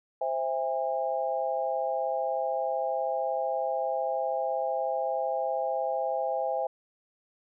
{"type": "chord", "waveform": "sine", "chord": "C augmented", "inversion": "none", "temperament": "equal with one note detuned", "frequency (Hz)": [523.3, 659.3, 812.1], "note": ["C5", "E5", "G#5"], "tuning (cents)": [0, 0, -39], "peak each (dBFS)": -31, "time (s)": [0.21, 6.67], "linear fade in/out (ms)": 5, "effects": []}